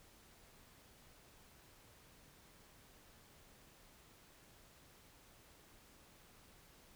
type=silence; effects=pink hiss -64 dBFS RMS until 6.95 s